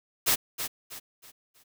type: noise with echo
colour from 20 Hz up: white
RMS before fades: -23 dBFS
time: 0.26-0.36 s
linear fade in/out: 20 ms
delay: 320 ms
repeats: 4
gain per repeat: -9 dB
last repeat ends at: 1.64 s
effects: none